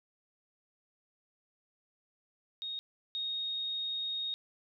sine tone pair in turn, 3729 / 3729 Hz, A#7 / A#7, 0 / 0 cents, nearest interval unison, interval 0 cents, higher neither, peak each -36 / -33 dBFS, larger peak second, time 2.62-2.79 / 3.15-4.34 s, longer second, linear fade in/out 0 ms, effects none

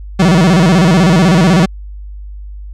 40% pulse tone with vibrato, 174.61 Hz, F3, in tune, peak -5 dBFS, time 0.19-1.66 s, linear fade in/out 10 ms, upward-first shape square, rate 16 Hz, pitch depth 160 cents each way, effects added 50 Hz sine -25 dBFS peak until 2.73 s + low-pass 7000 Hz 12 dB/octave

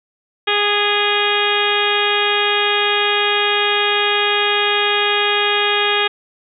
harmonic tone with a mistuned harmonic, 411.4 Hz, G#4, 16 cents flat, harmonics 1 / 2 / 3 / 4 / 5 / 6 / 7 / 8 / 9, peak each -21 / -23 / -23 / -22 / -25 / -22 / -25 / -21 / -26 dBFS, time 0.47-6.08 s, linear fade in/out 10 ms, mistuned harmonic 4, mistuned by +19 cents, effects none

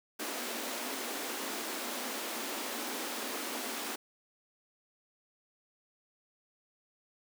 pink high-pass noise, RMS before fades -38 dBFS, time 0.19-3.96 s, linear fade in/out 10 ms, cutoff 220 Hz, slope 96 dB/octave, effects none

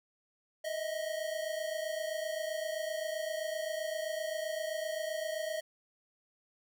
square tone pair together, 622.3 / 650 Hz, D#5 / E5, 0 / -24 cents, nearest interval minor second, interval 76 cents, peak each -37 / -39 dBFS, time 0.64-5.61 s, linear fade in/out 10 ms, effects none

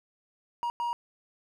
triangle tone bursts at uneven times, 950 Hz, A#5, 33 cents sharp, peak -26 dBFS, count 2, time 0.63-0.7 / 0.8-0.93 s, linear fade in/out 0 ms, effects none

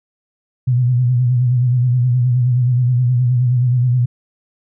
sine tone with vibrato, 124.1 Hz, B2, 9 cents sharp, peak -11 dBFS, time 0.67-4.06 s, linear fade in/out 10 ms, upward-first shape sine, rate 9.5 Hz, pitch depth 61 cents each way, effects none

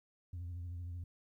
sine tone with vibrato, 87.31 Hz, F2, in tune, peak -38 dBFS, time 0.33-1.04 s, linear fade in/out 5 ms, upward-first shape triangle, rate 13 Hz, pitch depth 64 cents each way, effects tanh soft clip ceiling -39 dBFS + 13-bit

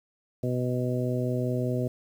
harmonic tone, 124.9 Hz, B2, 20 cents sharp, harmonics 1 / 2 / 3 / 4 / 5, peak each -28 / -31 / -33 / -34 / -35 dBFS, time 0.43-1.88 s, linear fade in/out 5 ms, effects 9-bit

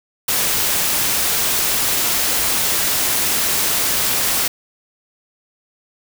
white noise, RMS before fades -18 dBFS, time 0.28-4.48 s, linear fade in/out 5 ms, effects none

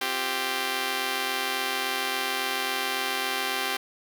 5% pulse chord, C suspended fourth, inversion none, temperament just, 261.6 / 348.8 / 392.4 Hz, C4 / F4 / G4, 0 / -2 / +2 cents, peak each -23 / -24 / -18 dBFS, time 0.01-3.77 s, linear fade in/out 5 ms, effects none

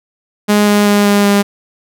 sawtooth tone with pitch steps, 207.7 / 206.3 / 204.8 / 203.4 / 202 Hz, G#3 / G#3 / G#3 / G#3 / G#3, 0 / -11 / -24 / -36 / -48 cents, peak -4 dBFS, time 0.48-1.43 s, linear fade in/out 20 ms, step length 190 ms, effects none

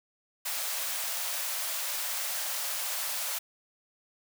white high-pass noise, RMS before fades -33 dBFS, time 0.45-3.39 s, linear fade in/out 10 ms, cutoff 520 Hz, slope 96 dB/octave, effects none

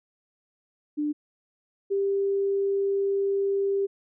sine tone pair in turn, 297.4 / 395.4 Hz, D4 / G4, +22 / +15 cents, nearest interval perfect fourth, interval 493 cents, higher second, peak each -24 / -22 dBFS, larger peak second, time 0.97-1.13 / 1.9-3.87 s, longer second, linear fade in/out 20 ms, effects none

